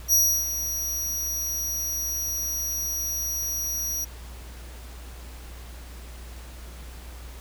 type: tone with ADSR envelope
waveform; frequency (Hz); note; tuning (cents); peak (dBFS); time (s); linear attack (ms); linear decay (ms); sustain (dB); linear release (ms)
sawtooth; 5770; F#8; -44; -13; 0.08-4.05; 49; 320; -11; 11
effects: added 60 Hz sine -39 dBFS peak until 7.4 s + pink hiss -47 dBFS RMS until 7.4 s

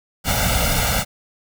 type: noise with comb filter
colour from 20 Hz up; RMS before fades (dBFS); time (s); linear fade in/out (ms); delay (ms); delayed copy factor
pink; -19; 0.24-1.05; 50; 1.4; +0.85
effects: none

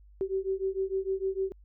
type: beating tone pair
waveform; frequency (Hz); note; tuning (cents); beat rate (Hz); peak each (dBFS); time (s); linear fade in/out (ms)
sine; 380.7 / 387.3; F#4 / G4; +49 / -21; 6.6; -31; 0.21-1.52; 0
effects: added 50 Hz sine -52 dBFS peak until 1.64 s

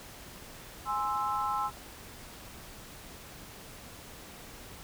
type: chord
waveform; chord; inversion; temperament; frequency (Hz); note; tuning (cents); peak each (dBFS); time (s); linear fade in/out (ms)
sine; Ab augmented; none; equal; 830.6 / 1046.5 / 1318.5; Ab5 / C6 / E6; 0 / 0 / 0; -33; 0.85-1.71; 50
effects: pink hiss -48 dBFS RMS until 4.83 s

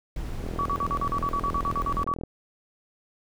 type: noise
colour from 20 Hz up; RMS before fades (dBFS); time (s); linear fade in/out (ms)
brown; -33; 0.16-2.04; 2
type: click train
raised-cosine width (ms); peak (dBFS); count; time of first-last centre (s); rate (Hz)
2; -21; 75; 0.44-2.236; 41.2
type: tone bursts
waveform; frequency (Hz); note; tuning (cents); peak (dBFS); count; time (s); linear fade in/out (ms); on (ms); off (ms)
sine; 1137; C#6; +44; -24; 15; 0.59-2.138; 0; 64; 42
effects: none

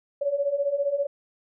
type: beating tone pair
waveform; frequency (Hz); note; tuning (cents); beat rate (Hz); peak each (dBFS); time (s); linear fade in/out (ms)
sine; 554.4 / 569.4; C#5 / C#5; 0 / +46; 15; -28 / -24; 0.21-1.07; 10
effects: none

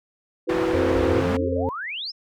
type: chord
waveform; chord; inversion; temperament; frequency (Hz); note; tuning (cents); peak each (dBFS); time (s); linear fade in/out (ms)
sine; E suspended second; none; equal; 329.6 / 370 / 493.9; E4 / F#4 / B4; 0 / 0 / 0; -25; 0.47-1.22; 20
type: low-pass noise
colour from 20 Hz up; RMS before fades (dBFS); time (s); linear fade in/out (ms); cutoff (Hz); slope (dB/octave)
white; -29; 0.49-1.37; 5; 1300; 12
type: harmonic tone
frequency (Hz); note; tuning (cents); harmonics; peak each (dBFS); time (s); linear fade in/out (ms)
88.7; F2; +27; 1 / 3 / 5 / 6; -27 / -27 / -27 / -27; 0.74-1.69; 0
type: exponential sweep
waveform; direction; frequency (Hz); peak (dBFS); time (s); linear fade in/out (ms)
sine; up; 44.92 to 5420; -28; 0.94-2.12; 20
effects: none

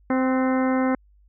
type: harmonic tone with a mistuned harmonic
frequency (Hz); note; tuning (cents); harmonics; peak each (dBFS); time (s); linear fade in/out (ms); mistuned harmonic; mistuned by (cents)
260; C4; -11; 1 / 2 / 3 / 4 / 5 / 6 / 7 / 8; -20 / -26 / -30 / -32 / -34 / -36 / -37 / -38; 0.1-0.95; 2; 6; -54
effects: added 50 Hz sine -53 dBFS peak until 1.28 s

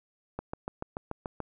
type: click train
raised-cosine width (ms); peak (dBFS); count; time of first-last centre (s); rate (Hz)
1; -20; 8; 0.39-1.403; 6.91
effects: none

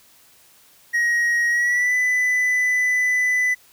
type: tone with pitch glide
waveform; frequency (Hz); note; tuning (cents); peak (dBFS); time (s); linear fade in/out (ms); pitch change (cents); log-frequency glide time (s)
triangle; 1889 to 1996.7; A#6 to B6; +22 to +18; -15; 0.93-3.55; 20; +96; 1.49-1.95
effects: white hiss -53 dBFS RMS until 3.72 s

